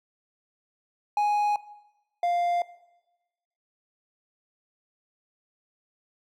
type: tone pair in turn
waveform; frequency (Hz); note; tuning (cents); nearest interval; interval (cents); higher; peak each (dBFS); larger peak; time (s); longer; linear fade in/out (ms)
triangle; 830.6 / 698.4; G#5 / F5; 0 / 0; minor third; 300; first; -19 / -20; first; 1.17-1.56 / 2.23-2.62; neither; 2
effects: noise-tail reverb RT60 1.0 s tail -18 dB re dry